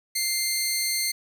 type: tone pair together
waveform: 15% pulse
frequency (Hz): 2093 / 4435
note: C7 / C#8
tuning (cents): 0 / 0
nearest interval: octave + minor second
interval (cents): 1300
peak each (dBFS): -20 / -21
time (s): 0.15-1.12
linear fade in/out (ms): 10
effects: none